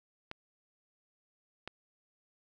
clicks, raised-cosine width 0.3 ms, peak -24 dBFS, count 2, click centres 0.314 / 1.676 s, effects none

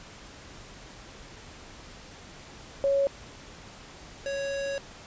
sine / square tone pair in turn, 554.4 / 554.4 Hz, C#5 / C#5, 0 / 0 cents, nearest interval unison, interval 0 cents, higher neither, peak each -21 / -30 dBFS, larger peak first, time 2.84-3.07 / 4.26-4.78 s, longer second, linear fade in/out 0 ms, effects pink hiss -47 dBFS RMS until 5.06 s + resampled to 16000 Hz

